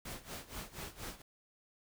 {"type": "noise with tremolo", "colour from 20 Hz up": "pink", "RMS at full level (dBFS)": -43, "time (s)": [0.05, 1.22], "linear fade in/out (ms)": 5, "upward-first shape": "sine", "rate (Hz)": 4.2, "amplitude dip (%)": 85, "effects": []}